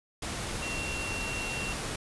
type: tone in noise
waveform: sine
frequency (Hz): 2736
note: F7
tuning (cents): -36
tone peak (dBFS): -35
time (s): 0.62-1.73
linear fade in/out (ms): 5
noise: pink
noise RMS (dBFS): -35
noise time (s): 0.22-1.96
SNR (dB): -3
effects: resampled to 24000 Hz